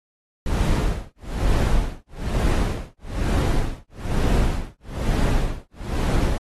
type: noise with tremolo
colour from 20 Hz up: brown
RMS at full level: -18 dBFS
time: 0.46-6.38 s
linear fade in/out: 2 ms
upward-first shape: sine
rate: 1.1 Hz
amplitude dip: 100%
effects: AAC 32 kbps